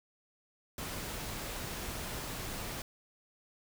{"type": "noise", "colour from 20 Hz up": "pink", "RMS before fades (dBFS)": -40, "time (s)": [0.78, 2.82], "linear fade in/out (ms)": 2, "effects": []}